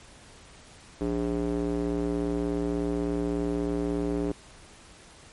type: tone with band-pass filter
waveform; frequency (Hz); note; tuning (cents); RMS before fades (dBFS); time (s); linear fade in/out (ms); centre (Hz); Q
square; 58.27; A#1; 0; -28; 1.01-4.32; 0; 350; 2.5
effects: pink hiss -51 dBFS RMS until 5.32 s + MP3 48 kbps